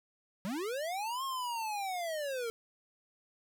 square linear two-way sweep, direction up then down, 176.1 to 1088 to 446.4 Hz, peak -35 dBFS, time 0.45-2.5 s, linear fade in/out 0 ms, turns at 1.24 s, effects none

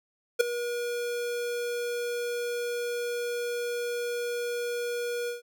square tone with ADSR envelope, 480 Hz, B4, 49 cents flat, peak -16 dBFS, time 0.39-5.42 s, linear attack 17 ms, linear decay 7 ms, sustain -14 dB, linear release 140 ms, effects none

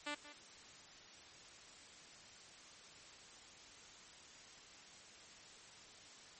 5% pulse tone with echo, 293.7 Hz, D4, in tune, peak -29 dBFS, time 0.06-0.15 s, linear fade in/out 10 ms, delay 180 ms, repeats 1, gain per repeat -14 dB, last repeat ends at 0.33 s, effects white hiss -58 dBFS RMS until 6.39 s + MP3 32 kbps

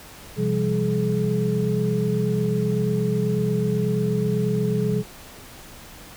sine tone cluster, 127.8 / 169.7 / 197.9 / 425 Hz, C3 / F3 / G3 / G#4, -40 / -49 / +17 / +40 cents, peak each -25 dBFS, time 0.36-5.04 s, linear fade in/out 50 ms, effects pink hiss -43 dBFS RMS until 6.16 s

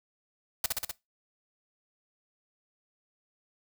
white noise with echo, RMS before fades -27 dBFS, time 0.64-0.66 s, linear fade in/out 2 ms, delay 63 ms, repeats 4, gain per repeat -2 dB, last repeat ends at 0.912 s, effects noise-tail reverb RT60 0.2 s tail -20 dB re dry

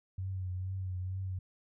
sine tone with vibrato, 93.2 Hz, F#2, 13 cents sharp, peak -34 dBFS, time 0.18-1.39 s, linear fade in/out 5 ms, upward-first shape triangle, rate 2.2 Hz, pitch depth 47 cents each way, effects none

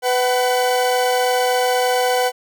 40% pulse tone pair together, 498 / 754.2 Hz, B4 / F#5, +14 / +33 cents, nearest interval perfect fifth, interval 719 cents, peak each -17 / -18 dBFS, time 0.02-2.32 s, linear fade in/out 50 ms, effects none

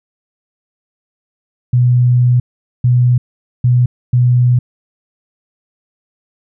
sine tone bursts at uneven times, 123.47 Hz, B2, in tune, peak -7 dBFS, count 4, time 1.73-2.4 / 2.84-3.18 / 3.64-3.86 / 4.13-4.59 s, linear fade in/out 5 ms, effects none

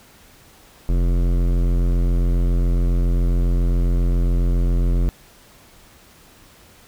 sine tone with hard clipping, 43.65 Hz, F1, in tune, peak -17 dBFS, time 0.89-5.09 s, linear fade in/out 0 ms, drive 16 dB, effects pink hiss -49 dBFS RMS until 6.87 s

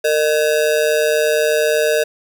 square ring-modulated tone, 534 Hz, C5, 35 cents sharp, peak -11 dBFS, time 0.04-2.04 s, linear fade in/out 10 ms, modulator 75.8 Hz, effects none

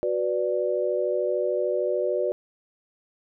sine chord, B minor, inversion second, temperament equal, 370 / 493.9 / 587.3 Hz, F#4 / B4 / D5, 0 / 0 / 0 cents, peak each -27 / -27 / -26 dBFS, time 0.03-2.32 s, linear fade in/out 0 ms, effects none

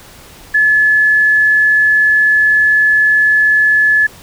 sine tone, 1718 Hz, A6, 42 cents flat, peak -7 dBFS, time 0.54-4.07 s, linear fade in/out 10 ms, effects pink hiss -38 dBFS RMS until 4.22 s

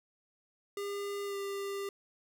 square tone with pitch glide, 403.4 to 397.4 Hz, G4 to G4, +50 to +24 cents, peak -36 dBFS, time 0.77-1.89 s, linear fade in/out 2 ms, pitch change -26 cents, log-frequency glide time 1.25-1.36 s, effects none

